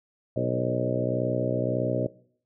harmonic tone with a mistuned harmonic, 61.74 Hz, B1, in tune, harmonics 2 / 3 / 4 / 5 / 6 / 7 / 8 / 9 / 10, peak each -30 / -35 / -33 / -34 / -34 / -35 / -34 / -31 / -31 dBFS, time 0.36-2.07 s, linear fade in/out 5 ms, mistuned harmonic 9, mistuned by -22 cents, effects noise-tail reverb RT60 0.6 s tail -21 dB re dry

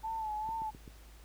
sine tone with vibrato, 873 Hz, A5, 14 cents flat, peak -34 dBFS, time 0.03-0.71 s, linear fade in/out 20 ms, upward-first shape sine, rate 2.4 Hz, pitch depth 52 cents each way
click train, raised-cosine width 3 ms, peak -36 dBFS, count 4, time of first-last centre 0.49-0.878 s, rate 7.73 Hz
effects added 53 Hz sine -52 dBFS peak until 1.24 s + pink hiss -60 dBFS RMS until 1.24 s

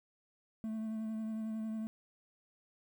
triangle tone with vibrato, 220 Hz, A3, in tune, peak -34 dBFS, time 0.64-1.87 s, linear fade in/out 0 ms, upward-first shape triangle, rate 11 Hz, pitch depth 22 cents each way, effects 11-bit

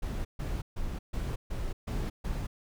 brown noise bursts, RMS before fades -33 dBFS, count 7, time 0.02-2.47 s, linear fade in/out 10 ms, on 230 ms, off 140 ms, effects none

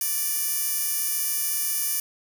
15% pulse tone with high-pass filter, 587.3 Hz, D5, in tune, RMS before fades -26 dBFS, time 0.01-2 s, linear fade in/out 2 ms, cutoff 10000 Hz, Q 0.53, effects 8-bit

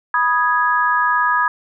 sine chord, G# minor, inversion first, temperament equal with one note detuned, 982.1 / 1244.5 / 1661.2 Hz, B5 / D#6 / G#6, -10 / 0 / 0 cents, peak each -18 dBFS, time 0.14-1.48 s, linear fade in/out 2 ms, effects none

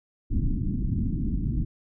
pink low-pass noise, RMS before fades -26 dBFS, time 0.3-1.65 s, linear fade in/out 10 ms, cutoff 290 Hz, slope 48 dB/octave, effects none

